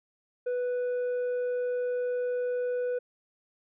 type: tone with tanh clipping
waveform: sine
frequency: 493.9 Hz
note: B4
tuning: in tune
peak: -28 dBFS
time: 0.46-2.99 s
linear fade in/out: 10 ms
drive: 4 dB
effects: none